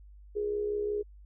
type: tone with amplitude modulation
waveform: sine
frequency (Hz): 415.3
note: G#4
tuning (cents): 0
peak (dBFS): -26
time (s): 0.35-1.03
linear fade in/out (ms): 20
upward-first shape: sine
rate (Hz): 65.5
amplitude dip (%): 55
effects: added 50 Hz sine -49 dBFS peak until 1.25 s